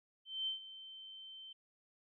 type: tone with ADSR envelope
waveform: sine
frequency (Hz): 3099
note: G7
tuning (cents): -21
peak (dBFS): -34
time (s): 0.25-1.53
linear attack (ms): 220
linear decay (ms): 120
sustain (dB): -15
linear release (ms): 8
effects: none